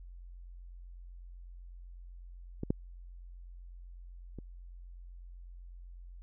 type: clicks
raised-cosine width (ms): 3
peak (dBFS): -22 / -15 / -30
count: 3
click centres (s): 2.634 / 2.705 / 4.387
effects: added 44 Hz sine -46 dBFS peak until 6.22 s